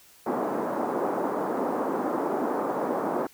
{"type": "band-pass noise", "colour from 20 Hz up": "pink", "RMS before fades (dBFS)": -28, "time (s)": [0.26, 3.27], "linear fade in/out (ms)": 5, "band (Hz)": [250, 1100], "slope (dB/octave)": 24, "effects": ["white hiss -55 dBFS RMS until 3.33 s"]}